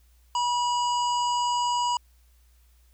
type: harmonic tone with a mistuned harmonic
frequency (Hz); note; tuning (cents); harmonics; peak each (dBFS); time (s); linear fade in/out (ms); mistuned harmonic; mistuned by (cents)
971; B5; -30; 1 / 3 / 5 / 7 / 8; -23 / -33 / -37 / -40 / -41; 0.35-1.97; 2; 8; -17
effects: added 60 Hz sine -56 dBFS peak until 2.93 s + white hiss -67 dBFS RMS until 2.93 s